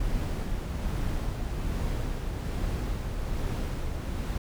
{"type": "noise with tremolo", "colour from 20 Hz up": "brown", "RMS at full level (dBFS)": -29, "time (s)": [0, 4.38], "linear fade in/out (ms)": 5, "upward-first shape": "sine", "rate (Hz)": 1.2, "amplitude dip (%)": 30, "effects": []}